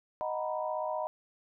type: chord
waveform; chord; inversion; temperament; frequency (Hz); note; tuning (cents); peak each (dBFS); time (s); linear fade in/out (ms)
sine; B major seventh; first; equal; 622.3 / 740 / 932.3 / 987.8; D#5 / F#5 / A#5 / B5; 0 / 0 / 0 / 0; -34 / -38 / -39 / -38; 0.21-1.07; 0
effects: none

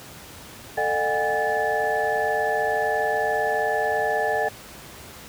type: tone cluster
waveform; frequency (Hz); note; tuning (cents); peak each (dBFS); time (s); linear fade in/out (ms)
sine; 442.9 / 608 / 728 / 808 / 1739; A4 / D#5 / F#5 / G#5 / A6; +11 / -40 / -28 / -48 / -21; -27; 0.77-4.49; 10
effects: pink hiss -42 dBFS RMS until 5.28 s + high-pass 60 Hz 12 dB/octave

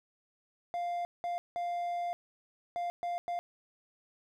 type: tone bursts at uneven times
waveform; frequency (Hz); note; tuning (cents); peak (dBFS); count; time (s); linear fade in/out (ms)
triangle; 698.5; F5; 0; -30; 6; 0.74-1.05 / 1.24-1.38 / 1.56-2.13 / 2.76-2.9 / 3.03-3.18 / 3.28-3.39; 0
effects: none

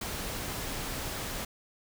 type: noise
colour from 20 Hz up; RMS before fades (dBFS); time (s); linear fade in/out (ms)
pink; -36; 0.01-1.45; 5
effects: none

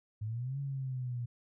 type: exponential two-way sweep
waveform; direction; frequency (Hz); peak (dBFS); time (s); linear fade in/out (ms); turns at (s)
sine; up then down; 103.83 to 140.9 to 119; -34; 0.21-1.26; 10; 0.59
effects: none

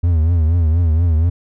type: tone with vibrato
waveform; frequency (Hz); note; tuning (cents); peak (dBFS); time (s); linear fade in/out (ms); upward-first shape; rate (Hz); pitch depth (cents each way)
triangle; 82.41; E2; 0; -9; 0.03-1.3; 10; triangle; 4.2; 130
effects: none

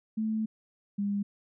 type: tone pair in turn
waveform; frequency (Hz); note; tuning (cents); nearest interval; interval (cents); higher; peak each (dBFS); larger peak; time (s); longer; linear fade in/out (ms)
sine; 218.8 / 202.1; A3 / G#3; -9 / -47; minor second; 138; first; -27; neither; 0.17-0.46 / 0.98-1.23; first; 10
effects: none

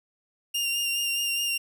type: tone with vibrato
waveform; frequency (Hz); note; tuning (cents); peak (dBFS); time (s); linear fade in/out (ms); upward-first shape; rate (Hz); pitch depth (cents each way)
sawtooth; 2794; F7; 0; -22; 0.54-1.58; 10; sine; 4.8; 21
effects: none

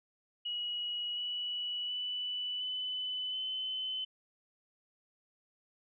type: tone with pitch steps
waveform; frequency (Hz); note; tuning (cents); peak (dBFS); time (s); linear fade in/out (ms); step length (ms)
sine; 2911 / 2943 / 2976 / 3008 / 3042; F#7 / F#7 / F#7 / F#7 / F#7; -29 / -10 / +9 / +28 / +47; -34; 0.45-4.05; 10; 720
effects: none

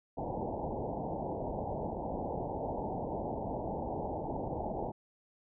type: low-pass noise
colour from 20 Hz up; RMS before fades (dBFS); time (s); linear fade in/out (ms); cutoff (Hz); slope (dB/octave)
white; -37; 0.17-4.92; 10; 900; 96
effects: none

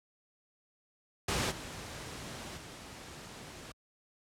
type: noise with level steps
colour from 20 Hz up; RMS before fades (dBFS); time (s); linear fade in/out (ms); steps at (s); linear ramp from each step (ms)
pink; -31 / -43 / -47; 1.28-3.72; 5; 1.5 / 2.56; 20
effects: high-pass 60 Hz 12 dB/octave + low-pass 9000 Hz 12 dB/octave

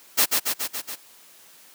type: noise with echo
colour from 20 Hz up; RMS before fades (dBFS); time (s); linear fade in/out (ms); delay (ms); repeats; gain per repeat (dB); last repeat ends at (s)
white; -18; 0.17-0.26; 20; 140; 5; -3; 0.96
effects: white hiss -51 dBFS RMS until 1.74 s + high-pass 200 Hz 12 dB/octave

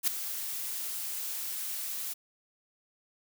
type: noise with ADSR envelope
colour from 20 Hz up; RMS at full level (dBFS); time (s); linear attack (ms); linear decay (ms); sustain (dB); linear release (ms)
blue; -24; 0.03-2.14; 46; 4; -12; 16
effects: none

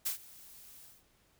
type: noise with ADSR envelope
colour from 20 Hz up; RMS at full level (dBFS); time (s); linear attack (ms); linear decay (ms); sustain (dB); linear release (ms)
blue; -32; 0.05-1.04; 15; 110; -22; 200
effects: pink hiss -69 dBFS RMS until 1.39 s

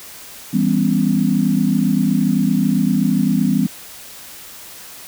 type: chord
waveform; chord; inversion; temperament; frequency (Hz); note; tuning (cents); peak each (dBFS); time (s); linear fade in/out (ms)
sine; C# half-diminished seventh; first; just; 166.31 / 199.57 / 249.5 / 277.2; E3 / G3 / B3 / C#4; +16 / +31 / +18 / 0; -20 / -17 / -18 / -22; 0.53-3.67; 10
effects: white hiss -37 dBFS RMS until 5.07 s

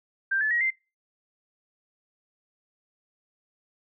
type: tone with pitch steps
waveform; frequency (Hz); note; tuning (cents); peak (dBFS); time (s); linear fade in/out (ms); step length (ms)
sine; 1579 / 1731.9 / 1899.6 / 2084; G6 / A6 / A#6 / C7; +12 / -28 / +32 / -7; -22; 0.31-0.706; 10; 99
effects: noise-tail reverb RT60 0.3 s tail -25 dB re dry

